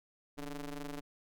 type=ring-modulated tone; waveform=sawtooth; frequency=146.8 Hz; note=D3; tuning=in tune; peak=-33 dBFS; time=0.37-1.01 s; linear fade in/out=20 ms; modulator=135 Hz; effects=none